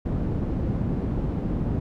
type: low-pass noise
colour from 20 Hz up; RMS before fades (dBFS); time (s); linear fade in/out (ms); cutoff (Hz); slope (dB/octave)
white; -26; 0.05-1.8; 10; 200; 12
effects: none